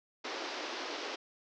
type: band-pass noise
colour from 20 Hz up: pink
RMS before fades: -40 dBFS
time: 0.24-1.16 s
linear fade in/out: 10 ms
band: 290 to 5700 Hz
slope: 48 dB/octave
effects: none